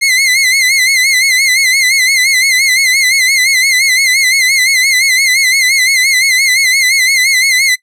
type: tone with vibrato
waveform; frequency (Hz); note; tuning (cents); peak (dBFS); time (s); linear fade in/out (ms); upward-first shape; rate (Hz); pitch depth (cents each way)
sawtooth; 2093; C7; 0; -4; 0.01-7.76; 20; sine; 5.8; 87
effects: noise-tail reverb RT60 0.1 s tail -20 dB re dry + low-pass 12000 Hz 12 dB/octave